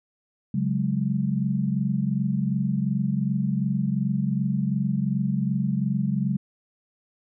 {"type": "chord", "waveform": "sine", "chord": "C# suspended fourth", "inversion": "none", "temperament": "equal", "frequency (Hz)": [138.59, 185, 207.7], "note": ["C#3", "F#3", "G#3"], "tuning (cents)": [0, 0, 0], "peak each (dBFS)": -26, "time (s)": [0.54, 6.37], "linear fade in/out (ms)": 5, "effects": []}